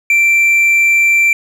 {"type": "tone", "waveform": "triangle", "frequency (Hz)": 2349, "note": "D7", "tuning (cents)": 0, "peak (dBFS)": -6, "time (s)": [0.1, 1.33], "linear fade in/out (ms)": 2, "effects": []}